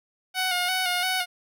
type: tone with vibrato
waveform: 10% pulse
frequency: 731 Hz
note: F#5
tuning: 21 cents flat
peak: -15 dBFS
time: 0.34-1.26 s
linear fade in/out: 50 ms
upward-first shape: square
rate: 2.9 Hz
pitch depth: 35 cents each way
effects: none